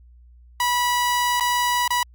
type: tone with dropouts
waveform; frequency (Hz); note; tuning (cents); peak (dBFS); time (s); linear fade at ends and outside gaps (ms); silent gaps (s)
sawtooth; 977; B5; -19; -15; 0.6-2.03; 2; 1.399-1.407 / 1.878-1.905
effects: added 60 Hz sine -46 dBFS peak until 2.14 s + Opus 48 kbps